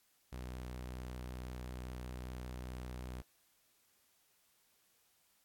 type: tone with vibrato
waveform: sawtooth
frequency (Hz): 62.3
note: B1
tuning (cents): +16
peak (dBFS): -39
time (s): 0.32-3.22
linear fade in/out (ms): 10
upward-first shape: triangle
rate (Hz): 5.2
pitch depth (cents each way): 12
effects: white hiss -73 dBFS RMS until 5.44 s + AAC 64 kbps